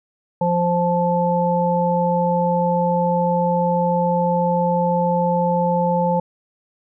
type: harmonic tone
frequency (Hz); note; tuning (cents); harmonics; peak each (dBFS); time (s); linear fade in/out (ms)
174.61; F3; 0; 1 / 3 / 5; -20 / -20 / -20; 0.41-6.2; 5
effects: none